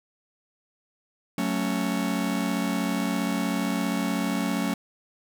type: chord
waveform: 45% pulse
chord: F# minor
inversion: none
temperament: just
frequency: 185 / 222 / 277.5 Hz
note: F#3 / A3 / C#4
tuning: 0 / +16 / +2 cents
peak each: -29 dBFS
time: 1.38-4.74 s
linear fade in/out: 2 ms
effects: none